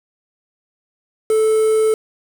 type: tone with quantisation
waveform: triangle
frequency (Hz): 437.4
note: A4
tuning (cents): -10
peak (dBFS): -10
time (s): 1.3-1.94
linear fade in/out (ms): 2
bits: 5
effects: none